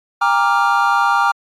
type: chord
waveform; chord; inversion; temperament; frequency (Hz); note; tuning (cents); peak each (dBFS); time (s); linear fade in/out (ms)
triangle; G minor seventh; none; equal with one note detuned; 802.8 / 932.3 / 1174.7 / 1396.9; G5 / Bb5 / D6 / F6; +41 / 0 / 0 / 0; -16; 0.21-1.32; 10
effects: AAC 64 kbps